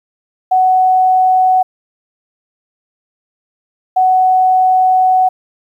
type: tone bursts at uneven times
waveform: sine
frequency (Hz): 745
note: F#5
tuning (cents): +12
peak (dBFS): -7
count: 2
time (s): 0.51-1.63 / 3.96-5.29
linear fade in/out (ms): 10
effects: 8-bit